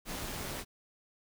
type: noise with amplitude modulation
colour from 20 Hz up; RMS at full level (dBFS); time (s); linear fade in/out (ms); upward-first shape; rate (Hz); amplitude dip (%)
pink; -37; 0.05-0.65; 50; sine; 202; 50
effects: none